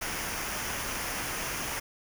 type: noise with comb filter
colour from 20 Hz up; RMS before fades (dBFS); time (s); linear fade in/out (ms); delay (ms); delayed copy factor
pink; -34; 0.01-1.8; 10; 0.25; -0.55
effects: none